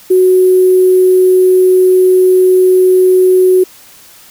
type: tone with sample-and-hold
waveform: sine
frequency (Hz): 370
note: F#4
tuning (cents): 0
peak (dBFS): -4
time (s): 0.1-3.64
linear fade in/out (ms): 10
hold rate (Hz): 11025
effects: white hiss -39 dBFS RMS until 4.3 s